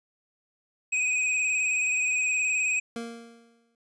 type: tone with vibrato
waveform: square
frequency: 2510 Hz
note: D#7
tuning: 15 cents sharp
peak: -24 dBFS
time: 0.92-2.8 s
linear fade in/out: 10 ms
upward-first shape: square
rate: 19 Hz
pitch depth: 24 cents each way
type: tone with exponential decay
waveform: 25% pulse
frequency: 232.4 Hz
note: A#3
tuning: 5 cents flat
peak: -27 dBFS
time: 2.96-3.75 s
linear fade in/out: 2 ms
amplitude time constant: 170 ms
effects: resampled to 24000 Hz